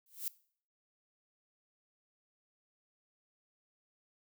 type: noise with exponential growth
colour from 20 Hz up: violet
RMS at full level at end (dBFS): -33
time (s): 0.06-0.28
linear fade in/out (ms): 2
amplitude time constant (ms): 47
effects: noise-tail reverb RT60 0.5 s tail -20 dB re dry